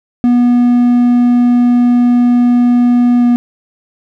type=tone with pitch glide; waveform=triangle; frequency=243.1 to 241.4 Hz; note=B3 to B3; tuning=-27 to -39 cents; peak=-4 dBFS; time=0.24-3.36 s; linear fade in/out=0 ms; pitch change=-12 cents; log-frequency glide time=3.19-3.24 s; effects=none